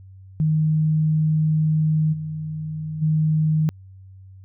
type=tone with level steps; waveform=sine; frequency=155.56 Hz; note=D#3; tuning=in tune; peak=-16 / -26 / -16 dBFS; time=0.4-3.69 s; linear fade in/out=0 ms; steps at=2.12 / 3.01 s; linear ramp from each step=20 ms; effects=added 95 Hz sine -41 dBFS peak until 4.44 s